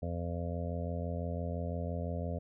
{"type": "harmonic tone", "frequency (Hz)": 85.9, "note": "F2", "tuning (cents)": -28, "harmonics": [1, 2, 3, 5, 6, 7, 8], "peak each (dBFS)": [-36, -40, -44, -47, -44, -44, -47], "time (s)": [0.02, 2.39], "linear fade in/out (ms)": 10, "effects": []}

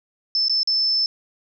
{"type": "tone with dropouts", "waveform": "sine", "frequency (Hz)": 5274, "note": "E8", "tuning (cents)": 0, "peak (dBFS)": -17, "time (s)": [0.35, 1.06], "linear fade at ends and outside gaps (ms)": 1, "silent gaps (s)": [[0.483, 0.496], [0.632, 0.674]], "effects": []}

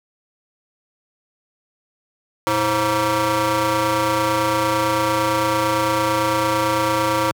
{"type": "ring-modulated tone", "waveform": "20% pulse", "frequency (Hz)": 207.3, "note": "G#3", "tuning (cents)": -3, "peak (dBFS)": -9, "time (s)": [2.47, 7.31], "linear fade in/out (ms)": 0, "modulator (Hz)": 740, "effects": ["high-pass 100 Hz 12 dB/octave"]}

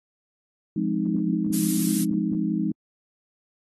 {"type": "chord", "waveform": "sine", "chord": "F minor seventh", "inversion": "none", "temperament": "equal", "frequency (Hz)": [174.61, 207.7, 261.6, 311.1], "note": ["F3", "Ab3", "C4", "Eb4"], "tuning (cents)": [0, 0, 0, 0], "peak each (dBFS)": [-28, -26, -31, -27], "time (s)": [0.76, 2.72], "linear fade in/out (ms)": 5}
{"type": "noise", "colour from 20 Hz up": "violet", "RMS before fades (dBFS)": -26, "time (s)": [1.52, 2.05], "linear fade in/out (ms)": 20}
{"effects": ["AAC 32 kbps"]}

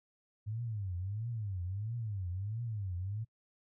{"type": "tone with vibrato", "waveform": "sine", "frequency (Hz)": 102.4, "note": "G#2", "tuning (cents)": -24, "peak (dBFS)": -35, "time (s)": [0.46, 3.25], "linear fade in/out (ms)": 20, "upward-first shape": "triangle", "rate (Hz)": 1.5, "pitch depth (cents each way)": 290, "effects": ["noise-tail reverb RT60 0.1 s tail -26 dB re dry"]}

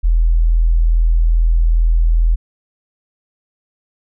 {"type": "tone", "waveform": "sine", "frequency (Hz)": 41.2, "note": "E1", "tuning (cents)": 0, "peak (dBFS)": -9, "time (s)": [0.03, 2.36], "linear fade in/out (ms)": 20, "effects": []}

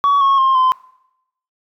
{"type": "tone with pitch steps", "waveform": "sine", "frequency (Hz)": [1129, 1095.6, 1063.2, 1031.7], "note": ["C#6", "C#6", "C6", "C6"], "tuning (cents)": [31, -21, 27, -25], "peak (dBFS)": -8, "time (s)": [0.04, 0.72], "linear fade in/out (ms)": 0, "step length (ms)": 170, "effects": ["noise-tail reverb RT60 0.8 s tail -22 dB re dry", "tanh soft clip ceiling -9 dBFS"]}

